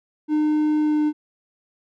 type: tone with pitch glide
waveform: triangle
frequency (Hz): 304 to 301.6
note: D#4 to D4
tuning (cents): -40 to +46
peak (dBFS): -15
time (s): 0.28-1.13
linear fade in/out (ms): 50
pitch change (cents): -14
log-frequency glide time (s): 0.79-1.01
effects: none